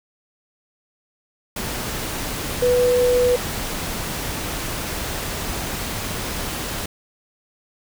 sine tone in noise, 493.7 Hz, B4, 1 cent flat, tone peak -14 dBFS, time 2.62-3.36 s, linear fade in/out 5 ms, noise pink, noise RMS -27 dBFS, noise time 1.56-6.86 s, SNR +10 dB, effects none

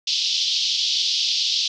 pink band-pass noise, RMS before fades -22 dBFS, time 0.07-1.68 s, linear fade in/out 5 ms, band 3100 to 5500 Hz, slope 48 dB/octave, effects none

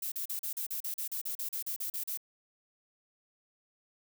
violet noise bursts, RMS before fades -36 dBFS, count 16, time 0.02-2.174 s, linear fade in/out 5 ms, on 99 ms, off 38 ms, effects none

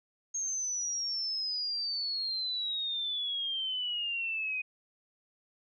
sine exponential sweep, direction down, 6510 to 2489 Hz, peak -31 dBFS, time 0.34-4.62 s, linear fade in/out 10 ms, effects none

